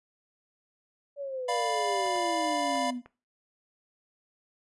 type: exponential sweep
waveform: sine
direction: down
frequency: 575 to 240 Hz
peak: -32 dBFS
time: 1.16-3.02 s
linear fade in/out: 50 ms
type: chord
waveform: square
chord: B diminished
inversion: first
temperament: equal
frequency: 587.3 / 698.5 / 987.8 Hz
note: D5 / F5 / B5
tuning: 0 / 0 / 0 cents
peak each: -34 / -31 / -33 dBFS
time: 1.48-2.91 s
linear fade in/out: 10 ms
type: clicks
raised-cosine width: 0.5 ms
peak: -33 dBFS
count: 4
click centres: 2.062 / 2.16 / 2.756 / 3.06 s
effects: noise-tail reverb RT60 0.3 s tail -17 dB re dry + resampled to 24000 Hz